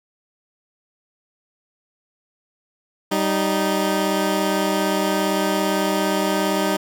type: tone pair together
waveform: 15% pulse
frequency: 194.16 / 310 Hz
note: G3 / D#4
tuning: -16 / -6 cents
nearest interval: minor sixth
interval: 810 cents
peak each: -15 dBFS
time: 3.11-6.77 s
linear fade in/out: 10 ms
effects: none